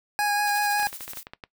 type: tone with vibrato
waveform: 25% pulse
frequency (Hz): 825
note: G#5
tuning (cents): -12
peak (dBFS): -18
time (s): 0.19-0.87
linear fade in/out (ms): 0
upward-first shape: sine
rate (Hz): 5.4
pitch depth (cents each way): 12
type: noise with tremolo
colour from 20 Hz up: blue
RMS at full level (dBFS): -36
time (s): 0.47-1.23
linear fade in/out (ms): 0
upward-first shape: sine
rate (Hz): 13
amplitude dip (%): 70
type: clicks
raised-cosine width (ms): 0.3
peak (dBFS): -22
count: 11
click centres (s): 0.797 / 0.83 / 0.871 / 0.929 / 1.008 / 1.079 / 1.134 / 1.172 / 1.269 / 1.335 / 1.438
effects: noise-tail reverb RT60 0.1 s tail -19 dB re dry